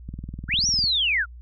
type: click train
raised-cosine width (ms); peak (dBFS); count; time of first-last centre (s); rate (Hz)
5; -22; 16; 0.09-0.84; 20
type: linear two-way sweep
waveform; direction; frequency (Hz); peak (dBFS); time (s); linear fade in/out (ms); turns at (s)
sine; up then down; 1302 to 5870 to 1302; -19; 0.48-1.26; 50; 0.67
effects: added 60 Hz sine -39 dBFS peak until 1.41 s